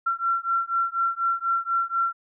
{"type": "beating tone pair", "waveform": "sine", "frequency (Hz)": [1359, 1363.1], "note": ["F6", "F6"], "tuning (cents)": [-48, -42], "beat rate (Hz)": 4.1, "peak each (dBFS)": -25, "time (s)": [0.06, 2.13], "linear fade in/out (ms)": 10, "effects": []}